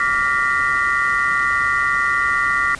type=tone cluster; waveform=sine; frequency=1160 / 1405 / 1841 / 1976 Hz; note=D6 / F6 / A#6 / B6; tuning=-22 / +10 / -22 / 0 cents; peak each=-21 dBFS; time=0-2.75 s; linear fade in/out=2 ms; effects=pink hiss -36 dBFS RMS until 2.79 s + resampled to 22050 Hz